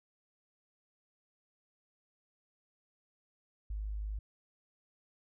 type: tone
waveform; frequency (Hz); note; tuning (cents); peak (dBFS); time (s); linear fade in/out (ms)
sine; 51.91; G#1; 0; -35; 3.7-4.19; 5
effects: none